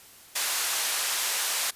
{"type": "band-pass noise", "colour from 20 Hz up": "white", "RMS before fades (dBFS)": -28, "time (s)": [0.35, 1.71], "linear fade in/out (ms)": 10, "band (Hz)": [720, 11000], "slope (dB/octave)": 12, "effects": ["white hiss -51 dBFS RMS until 1.75 s", "resampled to 32000 Hz"]}